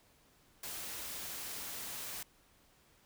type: noise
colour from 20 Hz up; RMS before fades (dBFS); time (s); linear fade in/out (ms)
white; -43; 0.63-2.23; 5
effects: pink hiss -67 dBFS RMS until 3.05 s